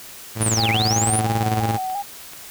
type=tone with tremolo; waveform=sawtooth; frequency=110 Hz; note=A2; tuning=in tune; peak=-14 dBFS; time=0.35-1.79 s; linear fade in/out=50 ms; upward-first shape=square; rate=18 Hz; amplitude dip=50%
type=linear two-way sweep; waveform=sine; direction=down then up; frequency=10160 to 1975.5 to 10160 Hz; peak=-20 dBFS; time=0.41-1.2 s; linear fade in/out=10 ms; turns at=0.7 s
type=tone with vibrato; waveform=sine; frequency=778 Hz; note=G5; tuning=13 cents flat; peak=-23 dBFS; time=0.57-2.03 s; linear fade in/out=20 ms; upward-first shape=square; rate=2.9 Hz; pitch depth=61 cents each way
type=click train; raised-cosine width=0.3 ms; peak=-22 dBFS; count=4; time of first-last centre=1.03-2.334 s; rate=2.3 Hz
effects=white hiss -39 dBFS RMS until 2.5 s